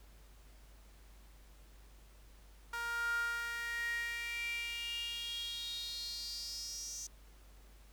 sawtooth tone with high-pass filter sweep, 469.5 Hz, A#4, 12 cents sharp, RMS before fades -40 dBFS, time 2.73-7.07 s, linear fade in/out 5 ms, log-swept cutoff 1200 to 6200 Hz, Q 8.2, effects added 50 Hz sine -56 dBFS peak until 7.92 s + pink hiss -65 dBFS RMS until 7.92 s

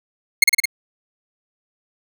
sawtooth tone with echo, 2151 Hz, C7, 47 cents sharp, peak -3 dBFS, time 0.42-0.44 s, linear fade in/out 5 ms, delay 54 ms, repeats 4, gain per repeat -2 dB, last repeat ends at 0.656 s, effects none

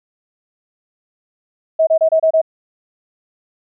sine tone bursts, 641 Hz, E5, 49 cents flat, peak -9 dBFS, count 6, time 1.79-2.416 s, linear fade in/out 10 ms, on 81 ms, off 28 ms, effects none

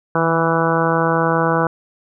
harmonic tone with a mistuned harmonic, 164.81 Hz, E3, in tune, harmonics 1 / 2 / 3 / 4 / 5 / 6 / 7 / 8 / 9, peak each -21 / -23 / -20 / -24 / -24 / -23 / -24 / -25 / -24 dBFS, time 0.15-1.67 s, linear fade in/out 2 ms, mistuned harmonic 1, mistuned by -27 cents, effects none

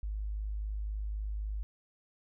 sine tone, 51.91 Hz, G#1, in tune, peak -33 dBFS, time 0.03-1.63 s, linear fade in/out 0 ms, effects none

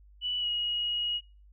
sine tone with pitch glide, 2960 to 2894 Hz, F#7 to F#7, 0 to -39 cents, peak -28 dBFS, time 0.21-1.21 s, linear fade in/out 50 ms, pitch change -39 cents, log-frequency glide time 0.39-0.47 s, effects noise-tail reverb RT60 0.3 s tail -20 dB re dry + added 50 Hz sine -53 dBFS peak until 1.52 s

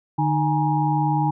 sine tone cluster, 150.1 / 307.6 / 830 / 950 Hz, D3 / D#4 / G#5 / A#5, +38 / -20 / -1 / +33 cents, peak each -21 / -26 / -22 / -28 dBFS, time 0.18-1.31 s, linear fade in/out 10 ms, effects none

